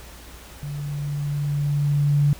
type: tone with level ramp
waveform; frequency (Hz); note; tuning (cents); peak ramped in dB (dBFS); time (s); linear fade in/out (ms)
sine; 144.7; D3; -25; -28 to -14; 0.63-2.33; 0
effects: added 59 Hz sine -43 dBFS peak until 2.39 s + pink hiss -44 dBFS RMS until 2.39 s